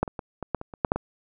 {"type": "clicks", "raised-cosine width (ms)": 1, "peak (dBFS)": [-8, -20, -18, -18, -10, -21, -25, -6, -6, -13], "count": 10, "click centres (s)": [0.03, 0.078, 0.192, 0.427, 0.547, 0.614, 0.738, 0.848, 0.919, 0.96], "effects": []}